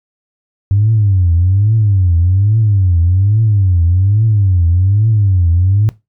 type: tone with vibrato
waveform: sine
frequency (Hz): 96.8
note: G2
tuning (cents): -21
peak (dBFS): -7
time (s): 0.71-5.89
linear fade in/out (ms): 0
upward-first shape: triangle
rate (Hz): 1.2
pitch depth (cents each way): 270
effects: noise-tail reverb RT60 0.2 s tail -18 dB re dry + tanh soft clip ceiling -3 dBFS